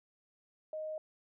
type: tone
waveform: sine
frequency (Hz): 622.3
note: D#5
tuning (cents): 0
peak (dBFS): -37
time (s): 0.73-0.98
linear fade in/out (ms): 2
effects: none